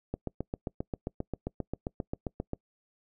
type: click train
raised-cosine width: 2 ms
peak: -19 dBFS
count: 19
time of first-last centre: 0.14-2.534 s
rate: 7.52 Hz
effects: noise-tail reverb RT60 0.1 s tail -25 dB re dry